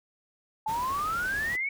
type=exponential sweep; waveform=sine; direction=up; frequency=855 to 2261 Hz; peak=-27 dBFS; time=0.66-1.69 s; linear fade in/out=5 ms
type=noise; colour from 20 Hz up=pink; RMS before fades=-41 dBFS; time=0.67-1.57 s; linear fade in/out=20 ms
effects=none